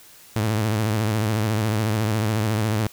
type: tone with vibrato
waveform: sawtooth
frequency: 108.3 Hz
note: A2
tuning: 27 cents flat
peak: -16 dBFS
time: 0.36-2.87 s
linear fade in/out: 0 ms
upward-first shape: sine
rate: 14 Hz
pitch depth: 87 cents each way
effects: white hiss -48 dBFS RMS until 2.92 s